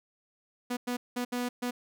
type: tone bursts at uneven times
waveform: sawtooth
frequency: 245.4 Hz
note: B3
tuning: 11 cents flat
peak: -26 dBFS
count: 5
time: 0.7-0.77 / 0.87-0.97 / 1.16-1.25 / 1.32-1.49 / 1.62-1.71 s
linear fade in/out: 10 ms
effects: none